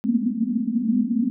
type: band-pass noise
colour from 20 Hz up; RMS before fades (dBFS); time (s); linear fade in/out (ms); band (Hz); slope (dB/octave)
white; -22; 0.04-1.3; 0; 210 to 250; 96
effects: none